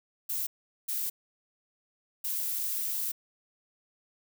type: noise bursts at uneven times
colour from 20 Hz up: violet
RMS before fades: -32 dBFS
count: 3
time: 0.29-0.47 / 0.88-1.1 / 2.24-3.12 s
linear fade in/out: 10 ms
effects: none